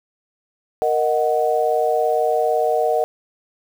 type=chord; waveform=sine; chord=D# minor; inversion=second; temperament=equal; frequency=466.2 / 622.3 / 740 Hz; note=A#4 / D#5 / F#5; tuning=0 / 0 / 0 cents; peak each=-20 dBFS; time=0.82-3.04 s; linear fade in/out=0 ms; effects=7-bit